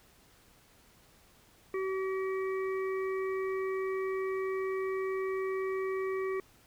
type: harmonic tone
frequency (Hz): 381.1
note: G4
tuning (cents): -49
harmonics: 1 / 3 / 5 / 6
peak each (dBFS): -31 / -41 / -45 / -47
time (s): 1.74-6.4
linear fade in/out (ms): 2
effects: pink hiss -62 dBFS RMS until 6.66 s